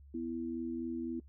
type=tone pair together; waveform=sine; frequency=248 / 331.9 Hz; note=B3 / E4; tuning=+7 / +12 cents; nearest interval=perfect fourth; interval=505 cents; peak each=-38 / -38 dBFS; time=0.14-1.2 s; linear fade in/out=5 ms; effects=noise-tail reverb RT60 0.1 s tail -19 dB re dry + added 70 Hz sine -53 dBFS peak until 1.28 s